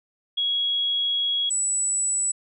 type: tone pair in turn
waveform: sine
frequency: 3322 / 7901 Hz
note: G#7 / B8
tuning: 0 / 0 cents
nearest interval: octave + minor third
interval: 1500 cents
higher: second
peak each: -21 dBFS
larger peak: neither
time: 0.37-1.5 / 1.5-2.32 s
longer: first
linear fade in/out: 10 ms
effects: none